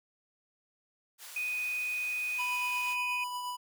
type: band-pass noise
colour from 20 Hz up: white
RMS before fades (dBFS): -47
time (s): 1.18-2.97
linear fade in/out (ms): 50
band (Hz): 740 to 16000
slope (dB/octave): 12
type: tone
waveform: sine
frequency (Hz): 2489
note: D#7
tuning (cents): 0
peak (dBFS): -31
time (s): 1.36-3.24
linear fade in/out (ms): 5
type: tone with tremolo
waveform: square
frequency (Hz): 987.8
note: B5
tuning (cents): 0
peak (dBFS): -34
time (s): 2.38-3.57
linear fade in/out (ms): 20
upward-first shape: triangle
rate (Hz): 8.4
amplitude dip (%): 35
effects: none